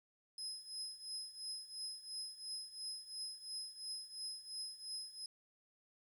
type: tone with tremolo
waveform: 35% pulse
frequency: 5090 Hz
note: D#8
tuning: 39 cents sharp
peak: -38 dBFS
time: 0.38-5.26 s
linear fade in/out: 2 ms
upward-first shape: triangle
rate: 2.9 Hz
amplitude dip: 85%
effects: 12-bit